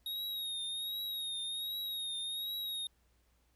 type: tone with vibrato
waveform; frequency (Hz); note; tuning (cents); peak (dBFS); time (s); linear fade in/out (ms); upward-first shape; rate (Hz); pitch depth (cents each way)
square; 3752; A#7; +11; -37; 0.06-2.87; 2; triangle; 1.3; 59
effects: added 60 Hz sine -70 dBFS peak until 3.55 s + pink hiss -75 dBFS RMS until 3.55 s